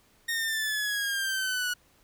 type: exponential sweep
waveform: sawtooth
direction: down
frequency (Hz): 1856 to 1458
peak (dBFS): -24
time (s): 0.28-1.74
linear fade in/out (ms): 10
effects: pink hiss -63 dBFS RMS until 2.03 s